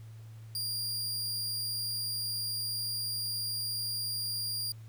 sawtooth tone with amplitude modulation, 4783 Hz, D8, 31 cents sharp, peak -28 dBFS, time 0.55-4.72 s, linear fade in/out 2 ms, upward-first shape sine, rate 190 Hz, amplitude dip 35%, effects added 111 Hz sine -45 dBFS peak until 4.88 s + pink hiss -63 dBFS RMS until 4.88 s

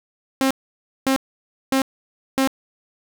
sawtooth tone bursts, 266.8 Hz, C4, 34 cents sharp, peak -12 dBFS, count 4, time 0.41-2.474 s, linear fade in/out 0 ms, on 96 ms, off 560 ms, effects none

